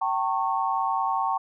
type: tone cluster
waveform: sine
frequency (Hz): 773 / 903 / 1098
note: G5 / A5 / C#6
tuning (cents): -24 / +45 / -17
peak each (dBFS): -27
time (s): 0.01-1.38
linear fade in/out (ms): 10
effects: none